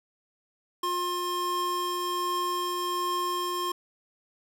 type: tone pair together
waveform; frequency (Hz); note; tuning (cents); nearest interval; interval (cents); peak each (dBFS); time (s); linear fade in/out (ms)
square; 355.1 / 1064; F4 / C6; +29 / +29; octave + perfect fifth; 1900; -34 / -29; 0.83-3.72; 5
effects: none